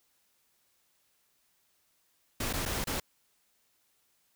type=noise with dropouts; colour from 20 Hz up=pink; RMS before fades=-33 dBFS; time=2.4-3 s; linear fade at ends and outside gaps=5 ms; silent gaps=2.529-2.535 / 2.654-2.659 / 2.842-2.87 s; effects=white hiss -72 dBFS RMS until 4.35 s